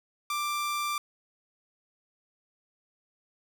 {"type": "tone", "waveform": "sawtooth", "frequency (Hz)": 1180, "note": "D6", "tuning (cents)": 8, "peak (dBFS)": -25, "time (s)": [0.3, 0.98], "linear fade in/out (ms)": 2, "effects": []}